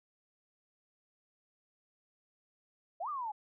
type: exponential two-way sweep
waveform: sine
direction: up then down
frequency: 615 to 1244.5 to 819 Hz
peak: -35 dBFS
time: 3-3.32 s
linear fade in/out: 10 ms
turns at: 3.09 s
effects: none